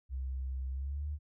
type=tone with pitch glide; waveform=sine; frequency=65.41 to 74.27 Hz; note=C2 to D2; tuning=0 to +20 cents; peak=-34 dBFS; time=0.09-1.19 s; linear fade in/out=50 ms; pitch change=+220 cents; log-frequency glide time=0.71-1.08 s; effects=none